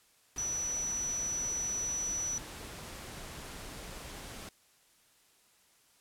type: tone in noise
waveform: sine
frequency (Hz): 5920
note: F#8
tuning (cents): 0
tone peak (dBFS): -32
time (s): 0.38-2.38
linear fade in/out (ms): 2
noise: pink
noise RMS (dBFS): -45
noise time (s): 0.36-4.49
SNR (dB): +10
effects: white hiss -66 dBFS RMS until 6 s + low-pass 12000 Hz 12 dB/octave